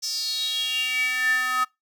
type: tone with high-pass filter sweep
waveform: square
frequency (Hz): 253.9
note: B3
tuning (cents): +48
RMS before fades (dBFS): -25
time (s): 0.02-1.65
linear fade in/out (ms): 20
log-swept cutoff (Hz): 5500 to 1300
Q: 8.8
effects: noise-tail reverb RT60 0.2 s tail -24 dB re dry